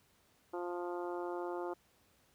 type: harmonic tone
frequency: 175.8 Hz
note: F3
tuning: 12 cents sharp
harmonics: 2 / 3 / 4 / 5 / 6 / 7 / 8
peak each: -39 / -45 / -46 / -46 / -51 / -51 / -55 dBFS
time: 0.53-1.74 s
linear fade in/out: 10 ms
effects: pink hiss -70 dBFS RMS until 2.34 s + high-pass 60 Hz 12 dB/octave